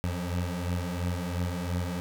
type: beating tone pair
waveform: 25% pulse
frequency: 87.31 / 90.21 Hz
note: F2 / F#2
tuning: 0 / -43 cents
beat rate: 2.9 Hz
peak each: -27 / -30 dBFS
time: 0.04-2 s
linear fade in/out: 0 ms
effects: none